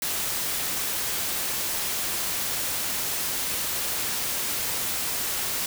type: noise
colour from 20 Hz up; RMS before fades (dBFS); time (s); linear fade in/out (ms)
white; -28; 0.02-5.66; 2
effects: none